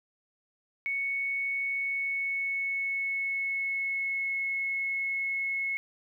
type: tone with pitch glide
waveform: sine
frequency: 2217 to 2185 Hz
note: C#7 to C#7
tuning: 0 to -26 cents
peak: -28 dBFS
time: 0.86-5.77 s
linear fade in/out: 0 ms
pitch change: -26 cents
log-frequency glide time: 1.67-4.4 s
effects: 11-bit